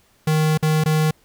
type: tone with dropouts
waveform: square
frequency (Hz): 155.56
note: D#3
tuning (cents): 0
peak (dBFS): -16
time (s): 0.27-1.11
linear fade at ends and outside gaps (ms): 5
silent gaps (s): 0.576-0.626 / 0.839-0.858
effects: pink hiss -58 dBFS RMS until 1.24 s